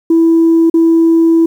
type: tone with dropouts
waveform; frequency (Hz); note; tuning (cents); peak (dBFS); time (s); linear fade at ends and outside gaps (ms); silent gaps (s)
sine; 329.6; E4; 0; -4; 0.1-1.46; 5; 0.699-0.74
effects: tanh soft clip ceiling -2 dBFS + 7-bit